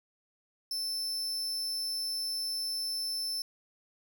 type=tone; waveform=40% pulse; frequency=5300 Hz; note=E8; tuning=9 cents sharp; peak=-31 dBFS; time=0.71-3.42 s; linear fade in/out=2 ms; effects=none